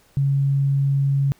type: tone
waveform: sine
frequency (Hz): 138.59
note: C#3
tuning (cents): 0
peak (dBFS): -16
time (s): 0.17-1.32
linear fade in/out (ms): 0
effects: pink hiss -57 dBFS RMS until 1.39 s